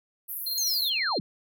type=band-pass noise; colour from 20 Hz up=pink; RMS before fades=-35 dBFS; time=0.28-0.9 s; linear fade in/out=20 ms; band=11000 to 16000 Hz; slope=96 dB/octave
type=tone with tremolo; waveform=sine; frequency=4186 Hz; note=C8; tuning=in tune; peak=-27 dBFS; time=0.46-1.19 s; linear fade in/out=10 ms; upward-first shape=sine; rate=20 Hz; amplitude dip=40%
type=linear sweep; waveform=sine; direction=down; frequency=6645 to 130.81 Hz; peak=-26 dBFS; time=0.58-1.2 s; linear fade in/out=0 ms
type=noise with exponential decay; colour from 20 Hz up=violet; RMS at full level=-34 dBFS; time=0.67-1.1 s; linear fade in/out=0 ms; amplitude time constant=93 ms
effects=none